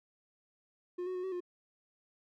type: tone with pitch steps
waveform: triangle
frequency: 357.1 / 369.3 / 363.6 / 378.2 / 355.9 Hz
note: F4 / F#4 / F#4 / F#4 / F4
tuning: +39 / -3 / -30 / +38 / +33 cents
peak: -33 dBFS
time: 0.98-1.405 s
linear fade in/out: 10 ms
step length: 85 ms
effects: none